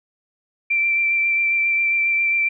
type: tone with vibrato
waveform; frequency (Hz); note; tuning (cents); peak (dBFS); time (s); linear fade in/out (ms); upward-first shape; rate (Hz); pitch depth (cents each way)
sine; 2349; D7; 0; -16; 0.7-2.49; 10; triangle; 7.4; 18
effects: none